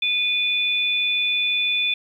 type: tone pair together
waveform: sine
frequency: 2460 / 3494 Hz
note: D#7 / A7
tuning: -20 / -13 cents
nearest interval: tritone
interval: 607 cents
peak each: -21 / -22 dBFS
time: 0.02-1.94 s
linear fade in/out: 5 ms
effects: 9-bit